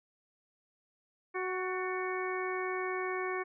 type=harmonic tone with a mistuned harmonic; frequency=371 Hz; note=F#4; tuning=5 cents sharp; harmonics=1 / 2 / 3 / 4 / 5 / 6; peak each=-35 / -42 / -39 / -45 / -42 / -41 dBFS; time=1.34-3.44 s; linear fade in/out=20 ms; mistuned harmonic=5; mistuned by=-54 cents; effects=none